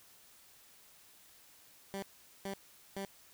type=tone bursts; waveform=15% pulse; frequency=196 Hz; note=G3; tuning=in tune; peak=-32 dBFS; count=3; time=1.94-3.049 s; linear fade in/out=0 ms; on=83 ms; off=430 ms; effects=white hiss -61 dBFS RMS until 3.33 s